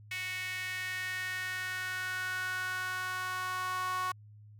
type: tone with high-pass filter sweep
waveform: sawtooth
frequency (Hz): 369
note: F#4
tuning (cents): -5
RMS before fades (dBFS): -36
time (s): 0.11-4.12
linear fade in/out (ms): 5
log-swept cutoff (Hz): 2200 to 1100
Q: 4.8
effects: added 105 Hz sine -51 dBFS peak until 4.59 s